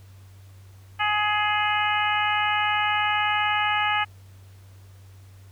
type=harmonic tone; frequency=419.4 Hz; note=G#4; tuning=17 cents sharp; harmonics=2 / 3 / 4 / 5 / 6 / 7; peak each=-25 / -27 / -28 / -29 / -30 / -30 dBFS; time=0.99-4.05 s; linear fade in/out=20 ms; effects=added 96 Hz sine -45 dBFS peak until 5.51 s + pink hiss -58 dBFS RMS until 5.51 s